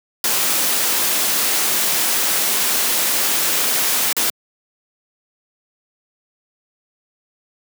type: noise with dropouts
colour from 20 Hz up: white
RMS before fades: -18 dBFS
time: 0.24-4.3 s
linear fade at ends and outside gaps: 2 ms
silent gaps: 4.128-4.166 s
effects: high-pass 200 Hz 12 dB/octave